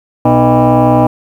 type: tone with frequency modulation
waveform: sine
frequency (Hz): 247.1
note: B3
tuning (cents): +1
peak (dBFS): -4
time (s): 0.25-1.07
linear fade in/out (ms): 5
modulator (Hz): 185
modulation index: 3.7
effects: tanh soft clip ceiling -2 dBFS + 7-bit